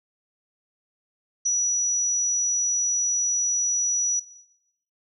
sine tone, 5870 Hz, F#8, 15 cents flat, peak -20 dBFS, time 1.45-4.2 s, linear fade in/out 10 ms, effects noise-tail reverb RT60 0.9 s tail -19 dB re dry

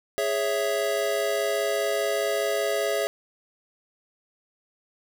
square chord, C# minor, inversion second, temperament equal, 415.3 / 554.4 / 659.3 Hz, G#4 / C#5 / E5, 0 / 0 / 0 cents, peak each -29 / -29 / -28 dBFS, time 0.18-3.07 s, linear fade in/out 0 ms, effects none

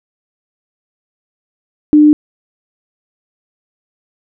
sine tone, 300 Hz, D4, 37 cents sharp, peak -3 dBFS, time 1.93-2.13 s, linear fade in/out 0 ms, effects none

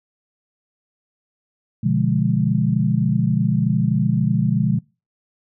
sine chord, B diminished seventh, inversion none, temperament equal, 123.47 / 146.83 / 174.61 / 207.7 Hz, B2 / D3 / F3 / Ab3, 0 / 0 / 0 / 0 cents, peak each -21 dBFS, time 1.83-4.79 s, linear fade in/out 10 ms, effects noise-tail reverb RT60 0.3 s tail -25 dB re dry

